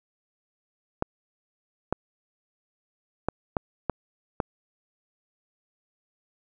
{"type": "clicks", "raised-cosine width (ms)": 1, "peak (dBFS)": -10, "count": 6, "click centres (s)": [1.024, 1.926, 3.286, 3.568, 3.897, 4.402], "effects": []}